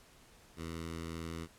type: tone with notch filter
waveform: 10% pulse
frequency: 82.41 Hz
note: E2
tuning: in tune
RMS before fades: -42 dBFS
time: 0.56-1.48 s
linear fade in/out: 50 ms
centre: 620 Hz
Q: 1.7
effects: pink hiss -61 dBFS RMS until 1.58 s + low-pass 12000 Hz 12 dB/octave